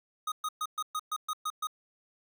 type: tone bursts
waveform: square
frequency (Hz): 1247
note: D#6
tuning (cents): +3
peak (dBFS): -31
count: 9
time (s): 0.27-1.671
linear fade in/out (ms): 5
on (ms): 49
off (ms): 120
effects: none